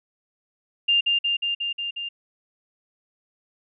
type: tone with echo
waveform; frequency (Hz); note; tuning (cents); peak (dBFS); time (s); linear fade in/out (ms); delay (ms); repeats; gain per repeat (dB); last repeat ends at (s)
sine; 2800; F7; +4; -16; 0.88-1.01; 10; 180; 6; -2; 2.09
effects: none